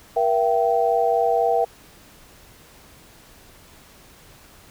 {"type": "tone cluster", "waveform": "sine", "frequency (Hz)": [475.5, 671, 775], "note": ["A#4", "E5", "G5"], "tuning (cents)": [34, 31, -20], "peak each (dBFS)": -21, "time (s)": [0.16, 1.65], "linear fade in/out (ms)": 10, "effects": ["pink hiss -49 dBFS RMS until 4.7 s"]}